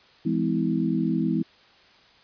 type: tone cluster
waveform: sine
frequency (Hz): 167.9 / 207.5 / 254.7 / 323.4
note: E3 / G#3 / C4 / E4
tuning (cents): +32 / -1 / -46 / -33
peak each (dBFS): -27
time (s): 0.25-1.43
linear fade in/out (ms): 10
effects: white hiss -55 dBFS RMS until 2.23 s + resampled to 11025 Hz